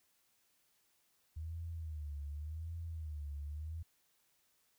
sine tone with vibrato, 77.5 Hz, D#2, 6 cents flat, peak -40 dBFS, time 1.36-3.83 s, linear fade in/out 10 ms, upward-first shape sine, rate 0.88 Hz, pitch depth 130 cents each way, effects white hiss -75 dBFS RMS until 4.78 s

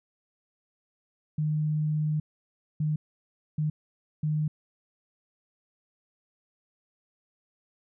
sine tone bursts at uneven times, 152.7 Hz, D#3, 32 cents flat, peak -24 dBFS, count 4, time 1.38-2.2 / 2.8-2.96 / 3.58-3.7 / 4.23-4.48 s, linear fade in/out 5 ms, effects none

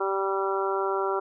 harmonic tone, 194.4 Hz, G3, 14 cents flat, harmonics 2 / 3 / 4 / 5 / 6 / 7, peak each -27 / -34 / -33 / -32 / -35 / -32 dBFS, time 0-1.2 s, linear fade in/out 10 ms, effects none

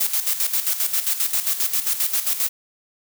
blue noise with tremolo, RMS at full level -20 dBFS, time 0-2.49 s, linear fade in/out 10 ms, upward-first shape square, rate 7.5 Hz, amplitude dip 65%, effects none

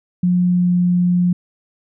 sine tone with pitch glide, 178.8 to 177.67 Hz, F3 to F3, +41 to +30 cents, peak -12 dBFS, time 0.23-1.33 s, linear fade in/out 5 ms, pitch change -11 cents, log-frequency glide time 0.46-0.72 s, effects none

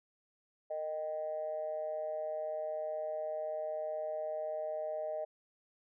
sine tone with amplitude modulation, 620 Hz, D#5, 6 cents flat, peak -31 dBFS, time 0.7-5.25 s, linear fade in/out 10 ms, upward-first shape sine, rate 161 Hz, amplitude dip 75%, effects tanh soft clip ceiling -27 dBFS

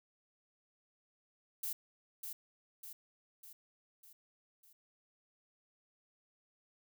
violet noise with echo, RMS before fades -39 dBFS, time 1.63-1.73 s, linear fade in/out 5 ms, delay 600 ms, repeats 5, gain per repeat -5 dB, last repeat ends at 4.73 s, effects none

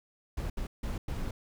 brown noise bursts at uneven times, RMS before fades -34 dBFS, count 4, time 0.37-0.5 / 0.57-0.67 / 0.83-0.98 / 1.08-1.31 s, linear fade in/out 5 ms, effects none

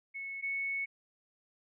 sine tone pair in turn, 2200 / 2210 Hz, C#7 / C#7, -14 / -6 cents, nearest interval unison, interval 8 cents, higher second, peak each -38 / -32 dBFS, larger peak second, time 0.14-0.42 / 0.42-0.86 s, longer second, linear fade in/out 20 ms, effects none

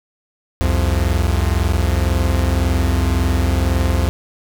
45% pulse tone pair together, 65.3 / 87.17 Hz, C2 / F2, -3 / -3 cents, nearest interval perfect fourth, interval 500 cents, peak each -17 dBFS, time 0.61-4.09 s, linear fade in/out 0 ms, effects none

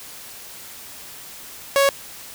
sawtooth tone, 554.4 Hz, C#5, in tune, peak -10 dBFS, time 1.76-1.89 s, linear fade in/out 0 ms, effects white hiss -39 dBFS RMS until 2.34 s

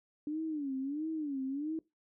sine tone with vibrato, 290.8 Hz, D4, 17 cents flat, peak -33 dBFS, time 0.27-1.79 s, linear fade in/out 2 ms, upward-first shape sine, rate 1.5 Hz, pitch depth 170 cents each way, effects noise-tail reverb RT60 0.2 s tail -20 dB re dry

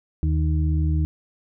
harmonic tone, 77.78 Hz, D#2, in tune, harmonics 1 / 2 / 4, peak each -19 / -25 / -31 dBFS, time 0.23-1.05 s, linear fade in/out 0 ms, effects none

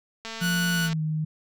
click train, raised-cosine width 0.2 ms, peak -19 dBFS, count 154, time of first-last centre 0.25-0.93 s, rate 225 Hz
sawtooth tone, 1472 Hz, F#6, 9 cents flat, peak -22 dBFS, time 0.4-0.9 s, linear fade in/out 50 ms
sine tone with pitch glide, 174.61 to 155.56 Hz, F3 to D#3, 0 to 0 cents, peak -24 dBFS, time 0.41-1.25 s, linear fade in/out 10 ms, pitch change -200 cents, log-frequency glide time 0.72-1.01 s
effects none

